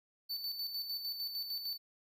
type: tone with tremolo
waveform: square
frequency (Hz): 4514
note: C#8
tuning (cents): +31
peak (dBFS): -36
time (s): 0.29-1.78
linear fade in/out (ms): 20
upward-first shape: square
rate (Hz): 6.6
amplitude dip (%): 50
effects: 13-bit